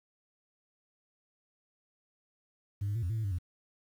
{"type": "tone with pitch steps", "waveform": "sine", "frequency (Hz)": [100.7, 102.8, 115.8, 87.4, 111.8, 110.4, 98.7, 88.2], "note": ["G2", "G#2", "A#2", "F2", "A2", "A2", "G2", "F2"], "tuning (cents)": [47, -17, -11, 2, 28, 6, 12, 18], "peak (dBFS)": -28, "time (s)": [2.81, 3.386], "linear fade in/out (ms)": 10, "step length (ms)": 72, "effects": ["tanh soft clip ceiling -28 dBFS", "10-bit"]}